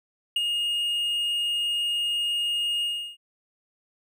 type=tone with ADSR envelope; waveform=triangle; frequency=2851 Hz; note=F7; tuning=35 cents sharp; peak=-18 dBFS; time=0.36-3.17 s; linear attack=4 ms; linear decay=27 ms; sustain=-4 dB; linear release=340 ms; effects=none